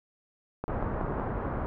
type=click train; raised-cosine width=1 ms; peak=-18 dBFS; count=4; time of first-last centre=0.64-1.198 s; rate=5.38 Hz
type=low-pass noise; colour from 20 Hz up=pink; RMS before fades=-32 dBFS; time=0.68-1.66 s; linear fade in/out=0 ms; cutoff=1300 Hz; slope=24 dB/octave
effects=none